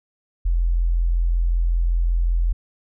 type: tone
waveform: sine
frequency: 42.66 Hz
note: F1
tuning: 40 cents flat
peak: -16 dBFS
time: 0.45-2.53 s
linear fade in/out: 10 ms
effects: none